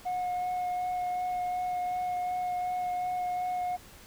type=tone with vibrato; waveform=sine; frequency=724 Hz; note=F#5; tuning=38 cents flat; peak=-26 dBFS; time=0.05-3.77 s; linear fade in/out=20 ms; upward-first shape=sine; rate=2.7 Hz; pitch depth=10 cents each way; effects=tanh soft clip ceiling -28 dBFS + pink hiss -52 dBFS RMS until 4.06 s